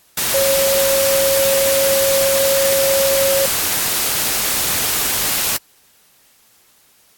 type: tone in noise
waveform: sine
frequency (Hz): 547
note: C#5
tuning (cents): -23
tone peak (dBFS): -14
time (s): 0.34-3.46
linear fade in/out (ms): 5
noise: white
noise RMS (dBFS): -18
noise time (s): 0.17-5.57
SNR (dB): +1
effects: white hiss -53 dBFS RMS until 7.17 s + AAC 64 kbps